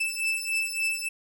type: beating tone pair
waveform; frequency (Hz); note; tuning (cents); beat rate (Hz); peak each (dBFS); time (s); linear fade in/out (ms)
40% pulse; 2637 / 2640.5; E7 / E7; 0 / +2; 3.5; -28; 0-1.09; 10
effects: none